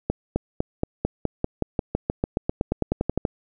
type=accelerating click train; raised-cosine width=2 ms; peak=-8 dBFS; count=22; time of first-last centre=0.1-3.252 s; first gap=260 ms; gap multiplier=0.94; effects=none